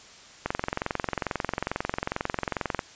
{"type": "click train", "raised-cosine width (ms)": 0.5, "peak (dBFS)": -11, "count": 53, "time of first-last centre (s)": [0.46, 2.792], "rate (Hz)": 22.3, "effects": ["white hiss -49 dBFS RMS until 2.95 s", "resampled to 16000 Hz"]}